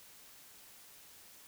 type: silence
effects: white hiss -57 dBFS RMS until 1.47 s